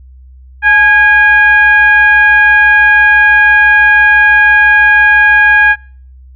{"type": "tone with frequency modulation", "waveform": "sine", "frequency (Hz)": 1646, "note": "G#6", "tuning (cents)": -16, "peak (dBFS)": -3, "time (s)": [0.62, 5.76], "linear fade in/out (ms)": 50, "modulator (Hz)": 794, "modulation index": 0.61, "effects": ["noise-tail reverb RT60 0.5 s tail -26 dB re dry", "added 64 Hz sine -33 dBFS peak until 6.35 s"]}